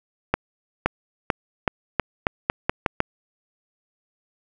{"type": "accelerating click train", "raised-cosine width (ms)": 0.5, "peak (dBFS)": -3, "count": 10, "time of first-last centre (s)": [0.34, 3.004], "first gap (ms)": 520, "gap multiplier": 0.85, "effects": []}